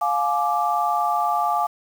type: chord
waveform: sine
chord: D diminished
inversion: first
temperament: just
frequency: 704.8 / 845.8 / 1174.7 Hz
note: F5 / Ab5 / D6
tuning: +16 / +31 / 0 cents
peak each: -23 dBFS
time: 0.01-1.67 s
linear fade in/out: 10 ms
effects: 7-bit